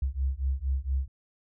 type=beating tone pair; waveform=sine; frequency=64.9 / 69.2 Hz; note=C2 / C#2; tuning=-13 / -2 cents; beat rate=4.3 Hz; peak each=-29 dBFS; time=0.02-1.08 s; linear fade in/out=5 ms; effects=none